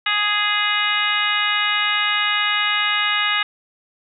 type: harmonic tone with a mistuned harmonic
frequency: 415.3 Hz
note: G#4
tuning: in tune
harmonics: 2 / 3 / 4 / 5 / 6 / 7 / 8 / 9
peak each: -31 / -24 / -24 / -23 / -27 / -23 / -34 / -27 dBFS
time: 0.06-3.43 s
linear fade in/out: 5 ms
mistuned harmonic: 8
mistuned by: +47 cents
effects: none